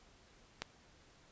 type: click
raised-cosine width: 0.2 ms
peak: -20 dBFS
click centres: 0.62 s
effects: pink hiss -64 dBFS RMS until 1.31 s + resampled to 16000 Hz